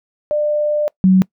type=tone pair in turn; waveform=sine; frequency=597 / 187.52 Hz; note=D5 / F#3; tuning=+28 / +23 cents; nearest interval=octave + minor sixth; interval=2005 cents; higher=first; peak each=-14 / -7 dBFS; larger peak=second; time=0.31-0.88 / 1.04-1.22 s; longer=first; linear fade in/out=0 ms; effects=noise-tail reverb RT60 0.1 s tail -24 dB re dry